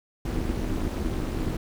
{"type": "noise with amplitude modulation", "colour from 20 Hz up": "brown", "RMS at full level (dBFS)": -24, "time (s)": [0.25, 1.57], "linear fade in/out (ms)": 5, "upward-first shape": "sine", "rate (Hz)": 285, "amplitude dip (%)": 95, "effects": []}